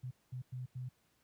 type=tone bursts at uneven times; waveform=sine; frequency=126.6 Hz; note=B2; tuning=43 cents sharp; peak=-39 dBFS; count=4; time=0.03-0.11 / 0.32-0.42 / 0.52-0.66 / 0.75-0.89 s; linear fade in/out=10 ms; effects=pink hiss -74 dBFS RMS until 1.23 s + high-pass 60 Hz 12 dB/octave